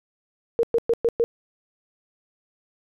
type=tone bursts; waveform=sine; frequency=466.2 Hz; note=A#4; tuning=in tune; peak=-16 dBFS; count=5; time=0.59-1.24 s; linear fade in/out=0 ms; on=42 ms; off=110 ms; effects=none